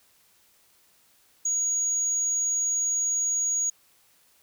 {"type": "tone", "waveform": "sine", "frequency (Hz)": 6710, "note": "G#8", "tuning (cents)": 17, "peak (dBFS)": -22, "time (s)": [1.45, 3.7], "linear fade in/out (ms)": 5, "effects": ["tanh soft clip ceiling -18 dBFS", "white hiss -62 dBFS RMS until 4.42 s"]}